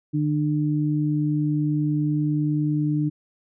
sine tone pair together, 149.9 / 299.8 Hz, D3 / D4, +36 / +36 cents, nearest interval octave, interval 1200 cents, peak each -22 / -23 dBFS, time 0.13-3.1 s, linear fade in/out 20 ms, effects none

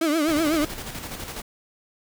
35% pulse tone with vibrato, 311.1 Hz, D#4, in tune, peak -18 dBFS, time 0.01-0.65 s, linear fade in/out 5 ms, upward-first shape triangle, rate 8 Hz, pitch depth 150 cents each way
pink noise with tremolo, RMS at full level -33 dBFS, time 0.28-1.42 s, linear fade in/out 5 ms, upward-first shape square, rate 12 Hz, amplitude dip 45%
effects none

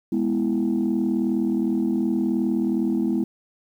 sine chord, E major, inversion first, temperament equal, 207.7 / 246.9 / 329.6 Hz, G#3 / B3 / E4, 0 / 0 / 0 cents, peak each -23 dBFS, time 0.12-3.24 s, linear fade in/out 5 ms, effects tanh soft clip ceiling -14 dBFS + 9-bit

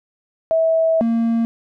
sine / triangle tone pair in turn, 650 / 229.8 Hz, E5 / A#3, -24 / -25 cents, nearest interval octave + tritone, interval 1801 cents, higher first, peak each -13 dBFS, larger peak neither, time 0.51-1.01 / 1.01-1.45 s, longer first, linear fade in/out 0 ms, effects none

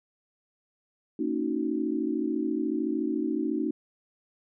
sine chord, D# minor seventh, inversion second, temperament equal with one note detuned, 229.5 / 277.2 / 311.1 / 370 Hz, A#3 / C#4 / D#4 / F#4, -27 / 0 / 0 / 0 cents, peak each -33 / -31 / -29 / -34 dBFS, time 1.19-3.71 s, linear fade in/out 5 ms, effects none

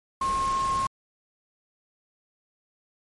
sine tone in noise, 1074 Hz, C6, 45 cents sharp, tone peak -23 dBFS, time 0.21-0.87 s, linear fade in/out 5 ms, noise pink, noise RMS -36 dBFS, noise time 0.21-0.87 s, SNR +10 dB, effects MP3 48 kbps

